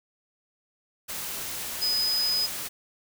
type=tone in noise; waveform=sine; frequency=5010 Hz; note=D#8; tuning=11 cents sharp; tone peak=-23 dBFS; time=1.81-2.47 s; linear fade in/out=20 ms; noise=white; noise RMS=-34 dBFS; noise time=1.08-2.69 s; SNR=+8 dB; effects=none